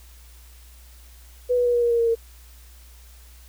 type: tone with pitch steps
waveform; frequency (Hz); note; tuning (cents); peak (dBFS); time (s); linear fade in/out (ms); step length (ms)
sine; 493.9 / 488.8 / 483.7 / 478.7 / 473.8 / 468.9 / 464 / 459.2; B4 / B4 / B4 / A#4 / A#4 / A#4 / A#4 / A#4; 0 / -18 / -36 / +46 / +28 / +10 / -8 / -26; -17; 1.49-2.154; 20; 83
effects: added 60 Hz sine -45 dBFS peak until 3.48 s + white hiss -53 dBFS RMS until 3.48 s